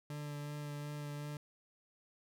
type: tone with vibrato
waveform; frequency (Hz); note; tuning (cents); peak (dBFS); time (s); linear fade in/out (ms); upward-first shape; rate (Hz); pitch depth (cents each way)
40% pulse; 146.83; D3; 0; -40; 0.1-1.37; 2; sine; 2.7; 13
effects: none

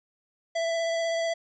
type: tone with vibrato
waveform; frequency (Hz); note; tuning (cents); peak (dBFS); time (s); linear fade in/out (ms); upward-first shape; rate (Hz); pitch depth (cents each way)
square; 664; E5; +12; -26; 0.55-1.34; 10; sine; 16; 12
effects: resampled to 16000 Hz + 11-bit

